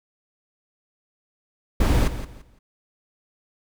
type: noise with echo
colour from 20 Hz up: brown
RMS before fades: -18 dBFS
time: 1.8-2.08 s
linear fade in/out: 5 ms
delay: 170 ms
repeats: 3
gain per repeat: -12 dB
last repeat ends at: 2.59 s
effects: none